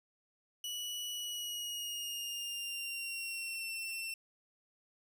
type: tone with pitch glide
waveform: sawtooth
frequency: 2941 to 2697 Hz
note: F#7 to E7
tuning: -11 to +39 cents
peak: -35 dBFS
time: 0.64-4.14 s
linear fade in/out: 2 ms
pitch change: -150 cents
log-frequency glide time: 1.12-3.7 s
effects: none